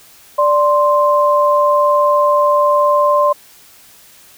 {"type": "tone pair together", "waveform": "sine", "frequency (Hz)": [587.3, 1046.5], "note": ["D5", "C6"], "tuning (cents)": [0, 0], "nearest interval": "minor seventh", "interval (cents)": 1000, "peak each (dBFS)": -12, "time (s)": [0.38, 3.33], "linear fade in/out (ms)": 10, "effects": ["white hiss -44 dBFS RMS until 4.37 s"]}